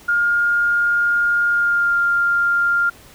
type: tone with pitch glide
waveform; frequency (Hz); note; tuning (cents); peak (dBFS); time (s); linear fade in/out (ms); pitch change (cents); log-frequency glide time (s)
sine; 1415 to 1397.9; F6 to F6; +22 to +1; -14; 0.08-2.9; 10; -21; 1.5-1.97
effects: pink hiss -45 dBFS RMS until 3.14 s